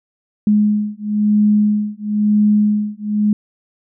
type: beating tone pair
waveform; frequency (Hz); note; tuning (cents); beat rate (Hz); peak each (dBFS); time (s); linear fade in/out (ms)
sine; 209.1 / 210.1; G#3 / G#3; +12 / +20; 1; -15; 0.47-3.33; 2
effects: none